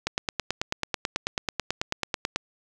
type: click train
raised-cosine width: 0.2 ms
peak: -8 dBFS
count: 22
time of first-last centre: 0.07-2.36 s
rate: 9.17 Hz
effects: none